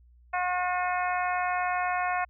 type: harmonic tone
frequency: 360.8 Hz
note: F#4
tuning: 44 cents flat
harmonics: 2 / 3 / 4 / 5 / 6 / 7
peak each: -28 / -32 / -34 / -36 / -38 / -39 dBFS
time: 0.33-2.25 s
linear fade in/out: 10 ms
effects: added 60 Hz sine -54 dBFS peak until 2.29 s